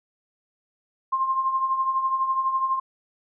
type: tone with tremolo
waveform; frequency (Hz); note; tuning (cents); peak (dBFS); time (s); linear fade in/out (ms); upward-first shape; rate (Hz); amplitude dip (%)
sine; 1058; C6; +19; -18; 1.12-2.8; 10; triangle; 12; 65
effects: none